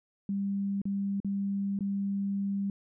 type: tone with dropouts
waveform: sine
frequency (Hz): 198.4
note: G3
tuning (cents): +21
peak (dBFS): -28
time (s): 0.29-2.7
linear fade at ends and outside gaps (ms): 2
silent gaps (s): 0.817-0.854 / 1.202-1.246 / 1.79-1.807
effects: none